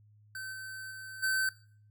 square tone with level steps, 1538 Hz, G6, 33 cents flat, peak -39 / -41 / -43 / -28 dBFS, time 0.35-1.49 s, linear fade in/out 2 ms, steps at 0.52 / 0.9 / 1.22 s, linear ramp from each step 20 ms, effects noise-tail reverb RT60 0.5 s tail -19 dB re dry + added 105 Hz sine -58 dBFS peak until 1.9 s

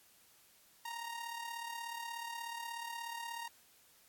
sawtooth tone with amplitude modulation, 932.3 Hz, A#5, in tune, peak -35 dBFS, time 0.85-3.48 s, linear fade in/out 5 ms, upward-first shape sine, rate 36.6 Hz, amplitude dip 55%, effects white hiss -65 dBFS RMS until 4.08 s + AAC 64 kbps

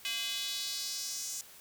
square tone with high-pass filter sweep, 229 Hz, A#3, 31 cents flat, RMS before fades -37 dBFS, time 0.05-1.41 s, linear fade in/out 0 ms, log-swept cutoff 2800 to 6700 Hz, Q 2.6, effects white hiss -54 dBFS RMS until 1.6 s

